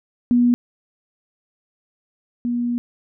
sine tone pair in turn, 242.6 / 240.4 Hz, B3 / B3, -31 / -46 cents, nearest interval unison, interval 15 cents, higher first, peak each -12 / -19 dBFS, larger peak first, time 0.31-0.54 / 2.45-2.78 s, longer second, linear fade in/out 0 ms, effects none

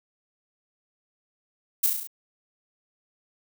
violet noise with echo, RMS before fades -20 dBFS, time 1.83-1.87 s, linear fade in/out 10 ms, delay 34 ms, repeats 6, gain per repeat -3 dB, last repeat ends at 2.074 s, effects none

